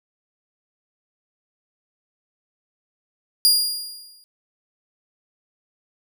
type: tone with exponential decay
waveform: sawtooth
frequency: 4833 Hz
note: D8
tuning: 49 cents sharp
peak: -8 dBFS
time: 3.45-4.24 s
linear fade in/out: 0 ms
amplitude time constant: 170 ms
effects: none